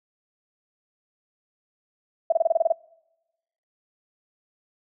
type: tone bursts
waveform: sine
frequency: 659.3 Hz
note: E5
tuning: in tune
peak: -15 dBFS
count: 9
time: 2.3-2.723 s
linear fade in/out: 5 ms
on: 23 ms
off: 27 ms
effects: noise-tail reverb RT60 1.0 s tail -25 dB re dry